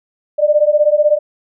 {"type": "beating tone pair", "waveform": "sine", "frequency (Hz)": [590, 606], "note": ["D5", "D#5"], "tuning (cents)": [8, -46], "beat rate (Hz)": 16, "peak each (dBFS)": -12, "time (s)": [0.38, 1.19], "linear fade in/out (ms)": 20, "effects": []}